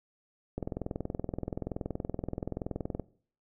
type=click train; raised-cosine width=2 ms; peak=-20 dBFS; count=52; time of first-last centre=0.58-2.997 s; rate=21.1 Hz; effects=noise-tail reverb RT60 0.5 s tail -20 dB re dry